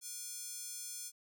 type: tone with high-pass filter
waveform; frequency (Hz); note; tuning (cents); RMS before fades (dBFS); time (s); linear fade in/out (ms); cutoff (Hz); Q
square; 480; B4; -49; -45; 0.01-1.12; 50; 6900; 1.7
effects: none